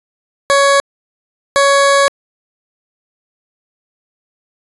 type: tone bursts at uneven times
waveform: 20% pulse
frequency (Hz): 558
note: C#5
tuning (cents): +11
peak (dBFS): -3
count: 2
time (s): 0.5-0.8 / 1.56-2.08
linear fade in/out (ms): 0
effects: resampled to 24000 Hz